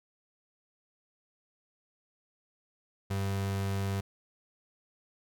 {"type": "tone", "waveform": "35% pulse", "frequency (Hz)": 98, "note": "G2", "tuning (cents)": 0, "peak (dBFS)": -28, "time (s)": [3.1, 4.01], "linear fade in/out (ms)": 10, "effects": []}